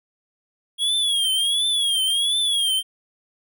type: tone with vibrato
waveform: square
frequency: 3306 Hz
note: G#7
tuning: 9 cents flat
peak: -19 dBFS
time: 0.78-2.83 s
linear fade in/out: 50 ms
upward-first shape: triangle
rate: 1.4 Hz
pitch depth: 130 cents each way
effects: none